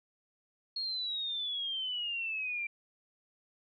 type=exponential sweep; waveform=sine; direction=down; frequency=4319 to 2349 Hz; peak=-33 dBFS; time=0.76-2.67 s; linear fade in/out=5 ms; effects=none